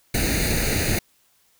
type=noise with comb filter; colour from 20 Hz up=pink; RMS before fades=-22 dBFS; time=0.14-0.99 s; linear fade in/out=5 ms; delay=0.46 ms; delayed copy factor=+0.85; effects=white hiss -62 dBFS RMS until 1.59 s